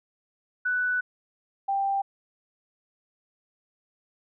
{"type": "tone pair in turn", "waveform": "sine", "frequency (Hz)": [1488, 788.2], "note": ["F#6", "G5"], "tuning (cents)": [9, 9], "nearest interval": "major seventh", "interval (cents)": 1100, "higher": "first", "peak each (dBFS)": -23, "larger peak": "neither", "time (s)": [[0.65, 1.01], [1.68, 2.02]], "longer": "first", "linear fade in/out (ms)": 10, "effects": []}